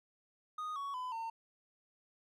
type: tone with pitch steps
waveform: triangle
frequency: 1240 / 1117.6 / 1007.2 / 907.7 Hz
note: D#6 / C#6 / B5 / A#5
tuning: -6 / +14 / +34 / -46 cents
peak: -36 dBFS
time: 0.58-1.3 s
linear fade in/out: 5 ms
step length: 180 ms
effects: none